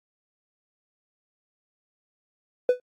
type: tone with exponential decay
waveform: triangle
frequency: 497.5 Hz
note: B4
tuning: 13 cents sharp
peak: -9 dBFS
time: 2.69-2.8 s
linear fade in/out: 2 ms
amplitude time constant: 23 ms
effects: tanh soft clip ceiling -9 dBFS + AAC 64 kbps